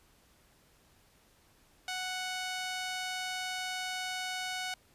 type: tone with band-pass filter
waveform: sawtooth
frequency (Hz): 740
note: F#5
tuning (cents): 0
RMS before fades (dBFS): -37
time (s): 1.88-4.74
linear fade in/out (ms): 2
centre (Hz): 3700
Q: 0.59
effects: pink hiss -65 dBFS RMS until 4.94 s + resampled to 32000 Hz